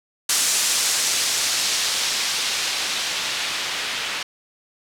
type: noise with low-pass filter sweep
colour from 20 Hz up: blue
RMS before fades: -23 dBFS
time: 0.29-4.23 s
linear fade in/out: 5 ms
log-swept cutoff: 7600 to 2900 Hz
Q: 0.94
effects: none